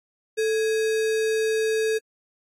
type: tone with sample-and-hold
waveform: sine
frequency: 440 Hz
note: A4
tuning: in tune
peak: -20 dBFS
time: 0.37-1.99 s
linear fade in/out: 20 ms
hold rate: 2100 Hz
effects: low-pass 10000 Hz 12 dB/octave + AAC 64 kbps